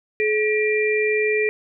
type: tone cluster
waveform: sine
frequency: 427 / 1931 / 2377 Hz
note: G#4 / B6 / D7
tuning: +48 / -39 / +20 cents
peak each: -19 / -26 / -23 dBFS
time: 0.2-1.49 s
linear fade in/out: 0 ms
effects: none